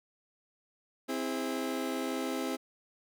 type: chord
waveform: 30% pulse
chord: C augmented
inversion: none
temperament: just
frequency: 261.6 / 327 / 408.8 Hz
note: C4 / E4 / G#4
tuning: 0 / -14 / -27 cents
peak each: -32 / -35 / -36 dBFS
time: 1.08-2.57 s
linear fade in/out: 20 ms
effects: none